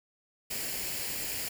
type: noise with comb filter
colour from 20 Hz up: white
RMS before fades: -35 dBFS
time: 0.5-1.49 s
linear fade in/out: 10 ms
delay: 0.41 ms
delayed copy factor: +0.55
effects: none